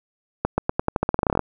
accelerating click train, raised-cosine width 1 ms, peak -5 dBFS, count 17, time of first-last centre 0.45-1.393 s, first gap 130 ms, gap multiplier 0.88, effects none

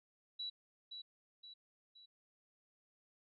sine tone with echo, 3926 Hz, B7, 11 cents flat, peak -40 dBFS, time 0.39-0.5 s, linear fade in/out 10 ms, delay 520 ms, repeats 3, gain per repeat -6 dB, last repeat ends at 2.06 s, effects none

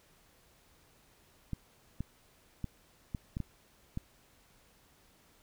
clicks, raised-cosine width 5 ms, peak -23 dBFS, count 7, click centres 1.533 / 2.006 / 2.643 / 3.148 / 3.369 / 3.403 / 3.974 s, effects pink hiss -65 dBFS RMS until 5.42 s

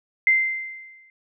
sine tone with exponential decay, 2082 Hz, C7, 9 cents flat, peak -12 dBFS, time 0.27-1.1 s, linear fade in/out 1 ms, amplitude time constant 180 ms, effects none

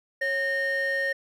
triangle tone pair together, 548 / 1843.2 Hz, C#5 / A#6, -20 / -20 cents, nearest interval octave + major sixth, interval 2100 cents, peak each -26 / -22 dBFS, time 0.21-1.13 s, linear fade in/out 10 ms, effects tanh soft clip ceiling -20 dBFS

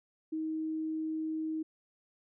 sine tone, 315.8 Hz, D#4, 26 cents sharp, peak -32 dBFS, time 0.32-1.63 s, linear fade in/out 10 ms, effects none

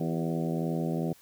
harmonic tone with a mistuned harmonic, 82.41 Hz, E2, in tune, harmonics 2 / 3 / 4 / 5 / 6 / 7 / 8 / 9, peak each -30 / -34 / -36 / -38 / -40 / -41 / -42 / -43 dBFS, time 0-1.13 s, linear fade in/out 5 ms, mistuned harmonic 5, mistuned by -50 cents, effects white hiss -58 dBFS RMS until 1.21 s

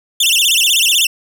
sawtooth tone with vibrato, 3100 Hz, G7, 20 cents flat, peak -7 dBFS, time 0.2-1.07 s, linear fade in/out 5 ms, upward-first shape sine, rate 16 Hz, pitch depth 270 cents each way, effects none

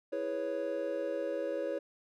triangle chord, C# minor seventh, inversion first, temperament equal, 329.6 / 415.3 / 493.9 / 554.4 Hz, E4 / G#4 / B4 / C#5, 0 / 0 / 0 / 0 cents, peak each -38 / -39 / -37 / -33 dBFS, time 0.12-1.79 s, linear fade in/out 10 ms, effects none

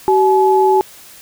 sine tone pair together, 380.5 / 853.5 Hz, F#4 / G#5, +48 / +47 cents, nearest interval octave + major second, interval 1399 cents, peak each -11 / -12 dBFS, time 0.08-0.81 s, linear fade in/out 0 ms, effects white hiss -40 dBFS RMS until 1.21 s

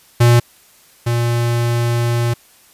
square tone pair in turn, 119.4 / 118.58 Hz, A#2 / A#2, +42 / +30 cents, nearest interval unison, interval 12 cents, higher first, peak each -8 / -15 dBFS, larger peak first, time 0.2-0.4 / 1.06-2.34 s, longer second, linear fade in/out 10 ms, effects white hiss -49 dBFS RMS until 2.73 s + resampled to 32000 Hz

